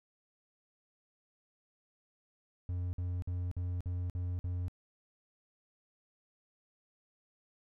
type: tone bursts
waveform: triangle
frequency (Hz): 89.2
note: F2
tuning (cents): +37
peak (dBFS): -31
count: 7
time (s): 2.69-4.682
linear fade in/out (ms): 0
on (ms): 240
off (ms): 52
effects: none